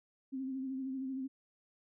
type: tone with vibrato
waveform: sine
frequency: 264.4 Hz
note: C4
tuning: 18 cents sharp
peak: -36 dBFS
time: 0.32-1.28 s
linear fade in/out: 20 ms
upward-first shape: sine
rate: 13 Hz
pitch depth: 39 cents each way
effects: none